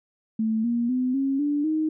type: tone with pitch steps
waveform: sine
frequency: 220.8 / 236.6 / 253.6 / 271.8 / 291.3 / 312.3 Hz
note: A3 / A#3 / B3 / C#4 / D4 / D#4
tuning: +6 / +26 / +46 / -34 / -14 / +7 cents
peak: -21 dBFS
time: 0.39-1.89 s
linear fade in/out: 5 ms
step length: 250 ms
effects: none